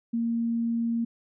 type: tone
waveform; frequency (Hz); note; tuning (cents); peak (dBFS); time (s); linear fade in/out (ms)
sine; 231.8; A#3; -10; -24; 0.13-1.05; 10
effects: none